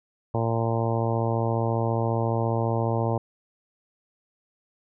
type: harmonic tone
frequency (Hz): 114.6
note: A#2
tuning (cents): -29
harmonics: 1 / 2 / 3 / 4 / 5 / 6 / 7 / 8 / 9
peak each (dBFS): -25 / -32 / -32 / -31 / -31 / -34 / -34 / -34 / -39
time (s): 0.34-3.18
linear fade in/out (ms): 5
effects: none